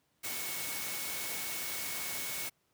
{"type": "tone in noise", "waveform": "sine", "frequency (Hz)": 2212, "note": "C#7", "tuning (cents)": -4, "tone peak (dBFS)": -45, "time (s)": [0.23, 2.5], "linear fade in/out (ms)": 20, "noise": "white", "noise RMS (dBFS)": -38, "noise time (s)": [0.23, 2.5], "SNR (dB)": -10, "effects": ["pink hiss -75 dBFS RMS until 2.73 s", "high-pass 80 Hz 12 dB/octave"]}